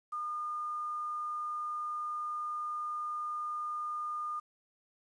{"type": "tone with quantisation", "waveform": "sine", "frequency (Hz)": 1215, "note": "D#6", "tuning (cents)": -42, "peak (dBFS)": -34, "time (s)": [0.12, 4.4], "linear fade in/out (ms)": 10, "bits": 10, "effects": ["resampled to 24000 Hz"]}